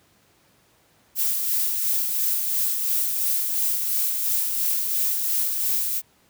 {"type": "noise with tremolo", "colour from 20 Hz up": "violet", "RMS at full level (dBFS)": -22, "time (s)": [1.15, 6.02], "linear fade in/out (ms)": 50, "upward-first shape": "sine", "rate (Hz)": 2.9, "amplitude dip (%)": 35, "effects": ["pink hiss -60 dBFS RMS until 6.29 s", "high-pass 80 Hz 12 dB/octave"]}